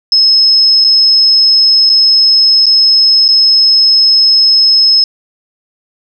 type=tone with dropouts; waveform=sine; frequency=5180 Hz; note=E8; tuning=31 cents flat; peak=-4 dBFS; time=0.12-5.04 s; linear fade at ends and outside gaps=2 ms; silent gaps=0.842-0.846 / 1.894-1.898 / 2.658-2.665 / 3.281-3.287 s; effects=none